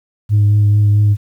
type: tone with vibrato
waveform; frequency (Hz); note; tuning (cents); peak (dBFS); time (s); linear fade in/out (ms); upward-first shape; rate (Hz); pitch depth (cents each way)
sine; 103.83; G#2; 0; -6; 0.29-1.17; 50; triangle; 4.5; 19
effects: tanh soft clip ceiling -6 dBFS + 8-bit